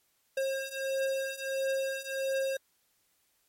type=beating tone pair; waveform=square; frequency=536 / 537.5 Hz; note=C5 / C5; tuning=+42 / +47 cents; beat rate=1.5 Hz; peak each=-35 / -33 dBFS; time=0.37-2.57 s; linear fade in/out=5 ms; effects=white hiss -72 dBFS RMS until 3.48 s + MP3 64 kbps